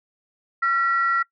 sine tone pair together, 1364 / 1929 Hz, F6 / B6, -41 / -41 cents, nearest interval tritone, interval 600 cents, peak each -18 / -24 dBFS, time 0.62-1.23 s, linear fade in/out 10 ms, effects noise-tail reverb RT60 0.1 s tail -23 dB re dry + tanh soft clip ceiling -10 dBFS

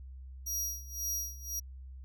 sawtooth tone with tremolo, 5740 Hz, F8, 47 cents sharp, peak -29 dBFS, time 0.46-1.6 s, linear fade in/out 10 ms, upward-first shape sine, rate 1.9 Hz, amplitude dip 90%, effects added 65 Hz sine -44 dBFS peak until 2.04 s

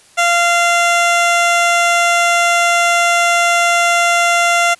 15% pulse tone, 691 Hz, F5, 19 cents flat, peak -4 dBFS, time 0.17-4.75 s, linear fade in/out 20 ms, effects white hiss -47 dBFS RMS until 4.79 s + resampled to 24000 Hz

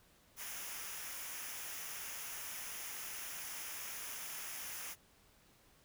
white noise with comb filter, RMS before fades -45 dBFS, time 0.36-4.96 s, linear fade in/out 50 ms, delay 0.24 ms, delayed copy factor -0.6, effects pink hiss -67 dBFS RMS until 5.84 s

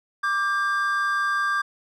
triangle tone pair together, 1174.7 / 1600.2 Hz, D6 / G6, 0 / +35 cents, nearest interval perfect fourth, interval 535 cents, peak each -22 dBFS, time 0.23-1.62 s, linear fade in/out 10 ms, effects none

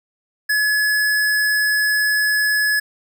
square tone, 1701 Hz, G#6, 41 cents sharp, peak -16 dBFS, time 0.49-2.8 s, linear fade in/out 10 ms, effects none

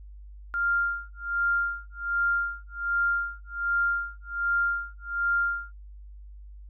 sine tone with tremolo, 1396.9 Hz, F6, in tune, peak -21 dBFS, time 0.54-5.72 s, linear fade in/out 0 ms, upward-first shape sine, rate 1.3 Hz, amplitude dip 100%, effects added 50 Hz sine -42 dBFS peak until 6.69 s

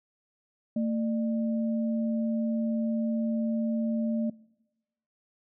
sine tone pair together, 225.4 / 599 Hz, A3 / D5, +42 / +34 cents, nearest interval octave + perfect fourth, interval 1692 cents, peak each -25 / -36 dBFS, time 0.76-4.3 s, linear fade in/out 5 ms, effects noise-tail reverb RT60 1.0 s tail -23 dB re dry

